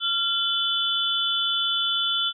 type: tone cluster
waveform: sine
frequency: 1383 / 3038 / 3464 Hz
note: F6 / F#7 / A7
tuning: -17 / +45 / -28 cents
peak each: -29 / -26 / -24 dBFS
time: 0-2.33 s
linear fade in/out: 50 ms
effects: none